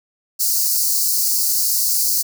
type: high-pass noise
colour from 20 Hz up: white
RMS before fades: -18 dBFS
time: 0.39-2.23 s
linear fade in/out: 20 ms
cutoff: 4300 Hz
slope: 96 dB/octave
effects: none